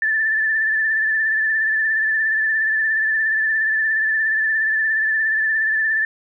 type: tone with vibrato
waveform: sine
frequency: 1760 Hz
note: A6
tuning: in tune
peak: -16 dBFS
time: 0.02-6.05 s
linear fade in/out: 2 ms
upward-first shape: triangle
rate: 17 Hz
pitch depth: 45 cents each way
effects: none

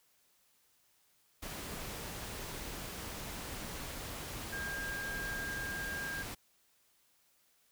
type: tone in noise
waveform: sine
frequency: 1608 Hz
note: G6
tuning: 44 cents sharp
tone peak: -38 dBFS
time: 4.52-6.23 s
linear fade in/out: 10 ms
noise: pink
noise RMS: -43 dBFS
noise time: 1.42-6.35 s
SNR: +2 dB
effects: white hiss -71 dBFS RMS until 7.71 s

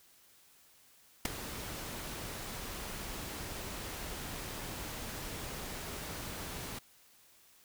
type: noise with ADSR envelope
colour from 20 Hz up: pink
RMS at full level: -27 dBFS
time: 1.25-6.79 s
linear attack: 5 ms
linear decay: 8 ms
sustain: -15 dB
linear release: 6 ms
effects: white hiss -63 dBFS RMS until 7.64 s

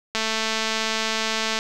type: click train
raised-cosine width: 0.2 ms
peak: -7 dBFS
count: 319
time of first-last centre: 0.15-1.589 s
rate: 221 Hz
effects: none

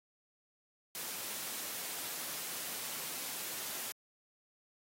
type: noise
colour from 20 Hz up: white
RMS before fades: -41 dBFS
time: 0.95-3.92 s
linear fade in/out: 0 ms
effects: high-pass 150 Hz 12 dB/octave + AAC 48 kbps

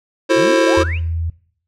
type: chord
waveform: square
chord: F# half-diminished seventh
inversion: third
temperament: just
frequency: 333 / 370 / 444 / 532.8 Hz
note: E4 / F#4 / A4 / C5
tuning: +18 / 0 / +16 / +31 cents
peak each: -16 / -20 / -21 / -15 dBFS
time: 0.29-0.84 s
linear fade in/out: 20 ms
type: exponential sweep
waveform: sine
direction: up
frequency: 113.3 to 3099 Hz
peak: -24 dBFS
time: 0.35-1 s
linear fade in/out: 50 ms
type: tone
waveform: sine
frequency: 82.7 Hz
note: E2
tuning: 6 cents sharp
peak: -18 dBFS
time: 0.77-1.3 s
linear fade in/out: 5 ms
effects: noise-tail reverb RT60 0.6 s tail -21 dB re dry + low-pass 6000 Hz 12 dB/octave

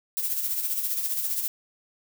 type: noise with tremolo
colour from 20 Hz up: violet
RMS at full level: -26 dBFS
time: 0.17-1.48 s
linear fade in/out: 0 ms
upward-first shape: sine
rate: 15 Hz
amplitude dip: 50%
effects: none

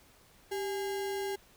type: tone with sample-and-hold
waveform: sine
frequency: 392 Hz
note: G4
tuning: in tune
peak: -32 dBFS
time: 0.51-1.36 s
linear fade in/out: 10 ms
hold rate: 1225 Hz
effects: pink hiss -61 dBFS RMS until 1.56 s

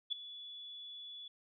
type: tone with ADSR envelope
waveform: sine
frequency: 3428 Hz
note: A7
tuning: 46 cents flat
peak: -30 dBFS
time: 0.1-1.28 s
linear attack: 25 ms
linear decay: 5 ms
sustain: -16 dB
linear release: 4 ms
effects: none

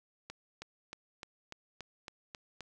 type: accelerating click train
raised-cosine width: 0.2 ms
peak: -26 dBFS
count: 9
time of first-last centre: 0.3-2.607 s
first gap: 320 ms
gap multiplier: 0.97
effects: none

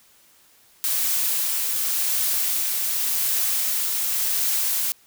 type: noise with tremolo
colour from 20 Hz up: blue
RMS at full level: -22 dBFS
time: 0.84-4.92 s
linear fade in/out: 0 ms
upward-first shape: triangle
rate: 0.89 Hz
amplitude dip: 25%
effects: white hiss -56 dBFS RMS until 5.06 s

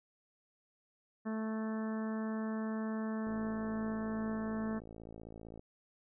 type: harmonic tone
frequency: 219.6 Hz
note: A3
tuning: 3 cents flat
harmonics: 1 / 2 / 3 / 4 / 5 / 6 / 7 / 8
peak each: -35 / -45 / -47 / -52 / -50 / -53 / -55 / -53 dBFS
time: 1.25-4.8 s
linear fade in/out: 20 ms
type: click train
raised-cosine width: 2 ms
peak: -36 dBFS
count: 130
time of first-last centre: 3.27-5.594 s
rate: 55.5 Hz
effects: none

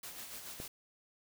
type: noise with tremolo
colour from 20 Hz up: white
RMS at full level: -45 dBFS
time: 0.03-0.68 s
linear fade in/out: 5 ms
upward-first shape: sine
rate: 7 Hz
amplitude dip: 45%
type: click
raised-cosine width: 2 ms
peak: -30 dBFS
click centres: 0.601 s
effects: none

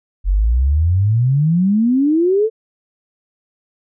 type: exponential sweep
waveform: sine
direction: up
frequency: 44.16 to 455.9 Hz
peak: -11 dBFS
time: 0.24-2.5 s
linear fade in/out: 50 ms
effects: none

